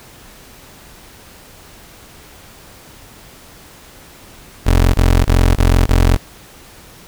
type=tone bursts; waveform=25% pulse; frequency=43.9 Hz; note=F1; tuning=10 cents sharp; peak=-5 dBFS; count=5; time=4.66-6.168 s; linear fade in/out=10 ms; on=280 ms; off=27 ms; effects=pink hiss -41 dBFS RMS until 7.07 s